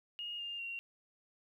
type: tone with pitch steps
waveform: sine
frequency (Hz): 2858 / 2809 / 2755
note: F7 / F7 / F7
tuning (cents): +39 / +9 / -24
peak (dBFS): -39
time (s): 0.19-0.79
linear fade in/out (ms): 0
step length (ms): 200
effects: 12-bit